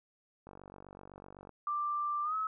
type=click train; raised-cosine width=1 ms; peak=-36 dBFS; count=50; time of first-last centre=0.47-1.493 s; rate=47.9 Hz
type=tone with pitch glide; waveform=sine; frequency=1181 to 1287.9 Hz; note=D6 to E6; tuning=+9 to -41 cents; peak=-31 dBFS; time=1.67-2.47 s; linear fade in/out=2 ms; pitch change=+150 cents; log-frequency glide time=2.23-2.35 s
effects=none